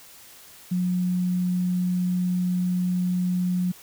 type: tone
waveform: sine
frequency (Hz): 180.4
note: F#3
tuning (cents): -44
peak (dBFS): -21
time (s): 0.71-3.72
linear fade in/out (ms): 10
effects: white hiss -48 dBFS RMS until 3.82 s